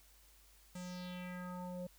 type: tone with low-pass filter sweep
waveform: square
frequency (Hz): 180.2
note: F#3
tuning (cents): -45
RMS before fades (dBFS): -45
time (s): 0.75-1.87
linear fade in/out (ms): 5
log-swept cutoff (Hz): 8600 to 500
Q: 3.2
effects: added 50 Hz sine -65 dBFS peak until 1.98 s + white hiss -66 dBFS RMS until 1.98 s